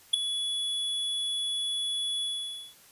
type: tone with ADSR envelope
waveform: square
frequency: 3400 Hz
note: G#7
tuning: 40 cents sharp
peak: -16 dBFS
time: 0.13-2.75 s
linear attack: 11 ms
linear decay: 5 ms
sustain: -13 dB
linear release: 530 ms
effects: white hiss -56 dBFS RMS until 2.91 s + resampled to 32000 Hz